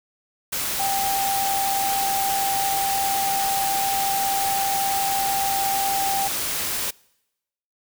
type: tone in noise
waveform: sine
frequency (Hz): 786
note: G5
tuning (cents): +4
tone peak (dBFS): -22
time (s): 0.79-6.28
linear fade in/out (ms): 10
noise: white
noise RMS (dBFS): -26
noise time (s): 0.52-6.91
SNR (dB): +1
effects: noise-tail reverb RT60 0.9 s tail -25 dB re dry